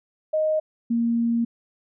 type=tone pair in turn; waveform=sine; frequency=622.3 / 233.1 Hz; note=D#5 / A#3; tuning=0 / 0 cents; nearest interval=octave + perfect fourth; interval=1700 cents; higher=first; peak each=-19 dBFS; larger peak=neither; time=0.33-0.6 / 0.9-1.45 s; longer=second; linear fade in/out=10 ms; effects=none